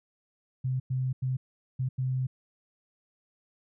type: tone bursts at uneven times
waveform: sine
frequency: 129.4 Hz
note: C3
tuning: 19 cents flat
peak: -26 dBFS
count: 5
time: 0.64-0.8 / 0.9-1.13 / 1.22-1.37 / 1.79-1.89 / 1.98-2.27 s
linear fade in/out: 10 ms
effects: none